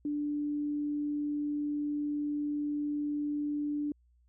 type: tone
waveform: sine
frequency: 293.7 Hz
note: D4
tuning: in tune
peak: -30 dBFS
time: 0.05-3.92 s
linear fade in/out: 2 ms
effects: added 60 Hz sine -63 dBFS peak until 4.28 s